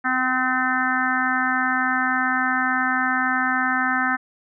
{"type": "harmonic tone", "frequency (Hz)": 256.5, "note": "C4", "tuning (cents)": -34, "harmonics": [1, 3, 4, 5, 6, 7, 8], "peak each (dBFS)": [-27, -27, -31, -25, -24, -25, -35], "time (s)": [0.04, 4.17], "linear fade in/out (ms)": 20, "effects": []}